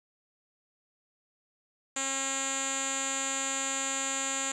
5% pulse tone with low-pass filter, 270 Hz, C#4, 45 cents flat, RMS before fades -32 dBFS, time 1.96-4.52 s, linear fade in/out 5 ms, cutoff 7100 Hz, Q 9.3, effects none

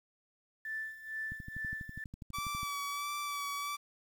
sine tone with tremolo, 1761 Hz, A6, 1 cent sharp, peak -35 dBFS, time 0.65-2.04 s, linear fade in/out 2 ms, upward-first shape sine, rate 2.2 Hz, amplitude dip 80%
click train, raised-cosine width 5 ms, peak -32 dBFS, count 17, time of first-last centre 1.32-2.631 s, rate 12.2 Hz
sawtooth tone with vibrato, 1152 Hz, D6, 34 cents flat, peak -32 dBFS, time 2.33-3.77 s, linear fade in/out 20 ms, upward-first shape sine, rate 1.5 Hz, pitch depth 24 cents each way
effects 10-bit

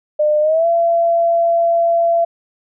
sine tone with pitch glide, 603 to 676.8 Hz, D5 to E5, +46 to +45 cents, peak -11 dBFS, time 0.19-2.25 s, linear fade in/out 10 ms, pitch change +199 cents, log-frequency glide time 0.41-0.67 s, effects none

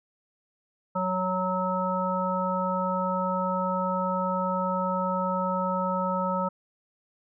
harmonic tone, 185 Hz, F#3, in tune, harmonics 1 / 3 / 5 / 7, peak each -30 / -30 / -30 / -30 dBFS, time 0.95-6.49 s, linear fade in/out 10 ms, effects none

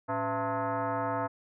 sine tone with frequency modulation, 111.9 Hz, A2, 30 cents sharp, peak -28 dBFS, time 0.08-1.28 s, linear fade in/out 20 ms, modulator 391 Hz, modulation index 3, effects none

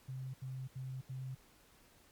sine tone bursts, 130.81 Hz, C3, in tune, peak -40 dBFS, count 4, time 0.08-1.351 s, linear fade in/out 10 ms, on 260 ms, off 77 ms, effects pink hiss -65 dBFS RMS until 2.11 s + MP3 96 kbps

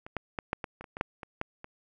clicks, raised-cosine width 0.5 ms, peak -27 / -16 / -17 / -13 / -19 / -27 / -29 / -23 / -11 / -25 / -16 / -27 dBFS, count 12, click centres 0.065 / 0.167 / 0.388 / 0.531 / 0.642 / 0.81 / 0.842 / 0.969 / 1.011 / 1.232 / 1.414 / 1.644 s, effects none

